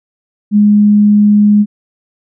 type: tone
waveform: sine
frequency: 207.7 Hz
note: G#3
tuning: in tune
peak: -4 dBFS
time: 0.51-1.66 s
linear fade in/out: 50 ms
effects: none